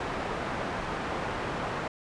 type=low-pass noise; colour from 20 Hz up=white; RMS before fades=-33 dBFS; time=0-1.88 s; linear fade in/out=5 ms; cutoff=1200 Hz; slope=12 dB/octave; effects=resampled to 22050 Hz